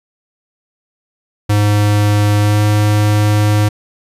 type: tone with pitch glide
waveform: square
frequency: 103.83 to 104.92 Hz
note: G#2 to G#2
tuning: 0 to +18 cents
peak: -10 dBFS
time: 1.49-3.69 s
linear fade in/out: 10 ms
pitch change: +18 cents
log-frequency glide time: 2.4-2.61 s
effects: resampled to 32000 Hz